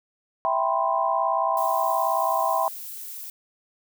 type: chord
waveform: sine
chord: C major seventh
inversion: first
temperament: equal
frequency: 659.3 / 784 / 987.8 / 1046.5 Hz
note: E5 / G5 / B5 / C6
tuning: 0 / 0 / 0 / 0 cents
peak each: -26 dBFS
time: 0.45-2.68 s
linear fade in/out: 0 ms
type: noise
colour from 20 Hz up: violet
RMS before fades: -37 dBFS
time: 1.57-3.3 s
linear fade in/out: 2 ms
effects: none